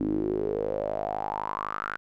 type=tone with band-pass filter sweep; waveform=sawtooth; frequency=51.91 Hz; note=G#1; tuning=in tune; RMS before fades=-30 dBFS; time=0-1.97 s; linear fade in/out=0 ms; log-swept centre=280 to 1500 Hz; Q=7.6; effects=none